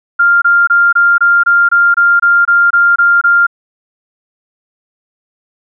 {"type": "tone bursts", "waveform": "sine", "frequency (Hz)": 1396.9, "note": "F6", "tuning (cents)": 0, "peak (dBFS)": -5, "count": 13, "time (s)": [0.19, 3.468], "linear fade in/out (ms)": 10, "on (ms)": 230, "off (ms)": 24, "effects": []}